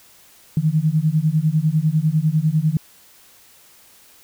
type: beating tone pair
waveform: sine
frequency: 151.3 / 161.3 Hz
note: D#3 / E3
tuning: -48 / -37 cents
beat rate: 10 Hz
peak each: -18 dBFS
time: 0.57-2.77 s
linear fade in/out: 2 ms
effects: white hiss -50 dBFS RMS until 4.23 s